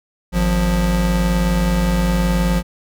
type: tone pair together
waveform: square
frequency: 52.59 / 176.9 Hz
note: G#1 / F3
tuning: +22 / +23 cents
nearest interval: octave + major sixth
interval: 2101 cents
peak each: -18 dBFS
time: 0.32-2.63 s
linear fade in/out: 50 ms
effects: none